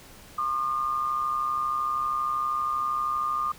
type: tone pair together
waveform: sine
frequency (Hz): 1078 / 1210.7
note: C#6 / D#6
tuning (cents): -49 / -48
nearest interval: major second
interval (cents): 201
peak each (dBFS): -33 / -25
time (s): 0.38-3.52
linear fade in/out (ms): 5
effects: pink hiss -49 dBFS RMS until 3.58 s